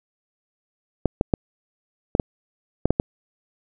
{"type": "clicks", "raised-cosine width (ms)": 2, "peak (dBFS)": -4, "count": 8, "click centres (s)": [1.057, 1.211, 1.338, 2.151, 2.198, 2.856, 2.906, 2.999], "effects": []}